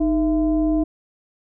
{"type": "tone with frequency modulation", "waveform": "sine", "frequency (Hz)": 309.7, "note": "D#4", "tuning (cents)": -8, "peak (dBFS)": -16, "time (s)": [0, 0.84], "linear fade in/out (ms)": 10, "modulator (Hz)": 357, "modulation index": 0.59, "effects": []}